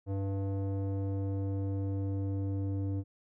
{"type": "tone with low-pass filter sweep", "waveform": "square", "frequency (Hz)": 98, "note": "G2", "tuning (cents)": 0, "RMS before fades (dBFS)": -33, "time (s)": [0.06, 3.04], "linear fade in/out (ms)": 50, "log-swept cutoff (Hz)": [550, 360], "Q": 1.4, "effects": []}